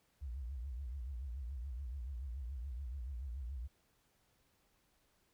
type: tone with vibrato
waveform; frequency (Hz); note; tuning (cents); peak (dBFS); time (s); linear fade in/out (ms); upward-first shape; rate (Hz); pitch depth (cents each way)
sine; 64.1; C2; -35; -40; 0.21-3.68; 20; triangle; 7; 240
effects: pink hiss -75 dBFS RMS until 5.33 s